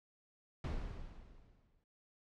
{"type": "noise with exponential decay", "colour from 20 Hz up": "brown", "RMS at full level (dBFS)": -36, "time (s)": [0.64, 1.84], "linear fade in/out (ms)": 2, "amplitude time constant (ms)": 260, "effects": ["noise-tail reverb RT60 0.2 s tail -21 dB re dry", "low-pass 5000 Hz 12 dB/octave"]}